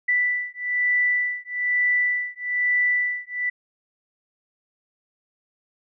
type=beating tone pair; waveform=sine; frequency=1975.5 / 1976.6 Hz; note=B6 / B6; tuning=0 / +1 cents; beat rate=1.1 Hz; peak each=-23 dBFS; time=0.08-3.5 s; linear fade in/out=10 ms; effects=none